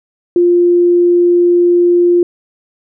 sine tone, 350 Hz, F4, 4 cents sharp, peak -6 dBFS, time 0.36-2.23 s, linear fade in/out 2 ms, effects none

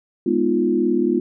sine chord, F half-diminished seventh, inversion first, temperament equal, 207.7 / 246.9 / 311.1 / 349.2 Hz, Ab3 / Cb4 / Eb4 / F4, 0 / 0 / 0 / 0 cents, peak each -24 / -21 / -23 / -19 dBFS, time 0.26-1.2 s, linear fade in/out 5 ms, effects none

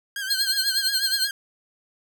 sawtooth tone with vibrato, 1586 Hz, G6, 20 cents sharp, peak -24 dBFS, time 0.16-1.31 s, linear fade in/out 2 ms, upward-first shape sine, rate 8.3 Hz, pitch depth 69 cents each way
40% pulse tone with tremolo, 4208 Hz, C8, 9 cents sharp, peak -17 dBFS, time 0.3-1.28 s, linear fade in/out 5 ms, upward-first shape triangle, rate 11 Hz, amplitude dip 85%
effects none

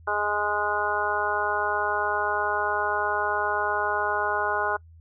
harmonic tone, 207.7 Hz, G#3, in tune, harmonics 2 / 3 / 4 / 5 / 6 / 7, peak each -32 / -32 / -29 / -30 / -32 / -28 dBFS, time 0.07-4.77 s, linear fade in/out 10 ms, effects noise-tail reverb RT60 0.1 s tail -25 dB re dry + added 82 Hz sine -47 dBFS peak until 5 s

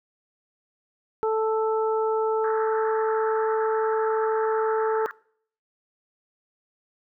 harmonic tone, 440 Hz, A4, in tune, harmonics 1 / 2 / 3, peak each -22 / -28 / -32 dBFS, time 1.23-5.06 s, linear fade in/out 0 ms
pink band-pass noise, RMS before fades -37 dBFS, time 2.44-5.11 s, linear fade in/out 0 ms, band 1100 to 1800 Hz, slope 96 dB/octave
effects noise-tail reverb RT60 0.6 s tail -24 dB re dry

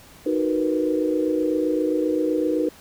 sine chord, B major seventh, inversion first, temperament equal, 311.1 / 370 / 466.2 / 493.9 Hz, D#4 / F#4 / A#4 / B4, 0 / 0 / 0 / 0 cents, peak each -22 / -27 / -28 / -25 dBFS, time 0.26-2.69 s, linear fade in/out 5 ms, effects pink hiss -48 dBFS RMS until 2.8 s

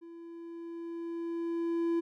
triangle tone with level ramp, 336.3 Hz, E4, 35 cents sharp, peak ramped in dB -44 to -24 dBFS, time 0.01-2.01 s, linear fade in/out 20 ms, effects none

